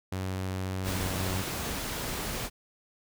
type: tone with pitch glide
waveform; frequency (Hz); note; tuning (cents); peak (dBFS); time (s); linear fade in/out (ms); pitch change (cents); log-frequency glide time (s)
sawtooth; 94 to 93.35; F#2 to F#2; +28 to +16; -27; 0.12-1.42; 5; -12; 0.83-1.1
type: noise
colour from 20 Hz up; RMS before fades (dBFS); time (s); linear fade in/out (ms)
pink; -34; 0.83-2.5; 50
effects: none